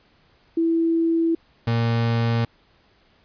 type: tone pair in turn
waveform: sine / 35% pulse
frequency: 330.3 / 116.01 Hz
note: E4 / A#2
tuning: +4 / -8 cents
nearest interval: octave + tritone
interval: 1812 cents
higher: first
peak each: -17 dBFS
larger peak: neither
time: 0.57-1.35 / 1.67-2.45 s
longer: neither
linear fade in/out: 5 ms
effects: pink hiss -59 dBFS RMS until 3.24 s + resampled to 11025 Hz